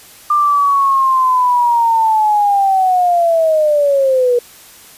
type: linear sweep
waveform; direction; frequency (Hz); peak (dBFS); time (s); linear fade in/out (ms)
sine; down; 1197 to 478.2; -9; 0.3-4.39; 5
effects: white hiss -40 dBFS RMS until 4.97 s + resampled to 32000 Hz